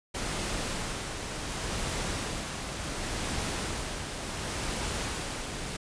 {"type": "noise with tremolo", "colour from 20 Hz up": "pink", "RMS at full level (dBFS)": -32, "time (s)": [0.14, 5.77], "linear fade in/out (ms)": 10, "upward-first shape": "sine", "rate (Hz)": 0.69, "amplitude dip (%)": 40, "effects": ["resampled to 22050 Hz"]}